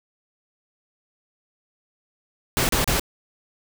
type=noise bursts; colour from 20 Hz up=pink; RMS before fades=-21 dBFS; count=3; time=2.57-2.996 s; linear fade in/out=0 ms; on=120 ms; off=33 ms; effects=none